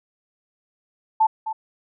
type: tone with echo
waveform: sine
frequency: 880 Hz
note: A5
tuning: in tune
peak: -13 dBFS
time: 1.2-1.27 s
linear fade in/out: 10 ms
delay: 260 ms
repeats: 1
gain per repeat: -11 dB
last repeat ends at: 1.53 s
effects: none